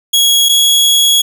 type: tone pair in turn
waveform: sawtooth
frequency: 3322 / 3337 Hz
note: G#7 / G#7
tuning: 0 / +8 cents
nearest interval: unison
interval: 8 cents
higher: second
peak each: -4 dBFS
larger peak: neither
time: 0.13-0.49 / 0.49-1.22 s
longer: second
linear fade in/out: 10 ms
effects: none